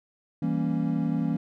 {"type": "chord", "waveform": "triangle", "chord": "E diminished seventh", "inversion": "none", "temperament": "equal", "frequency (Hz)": [164.81, 196, 233.1, 277.2], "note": ["E3", "G3", "Bb3", "Db4"], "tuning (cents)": [0, 0, 0, 0], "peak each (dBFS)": [-26, -30, -27, -28], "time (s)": [0.42, 1.37], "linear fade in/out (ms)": 5, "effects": []}